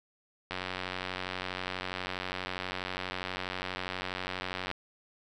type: click train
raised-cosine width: 0.3 ms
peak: -18 dBFS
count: 389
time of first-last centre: 0.51-4.714 s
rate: 92.3 Hz
effects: none